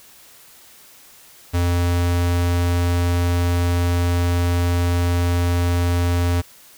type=tone; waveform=square; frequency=87.31 Hz; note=F2; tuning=in tune; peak=-17 dBFS; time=1.53-6.42 s; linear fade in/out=20 ms; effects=white hiss -47 dBFS RMS until 6.77 s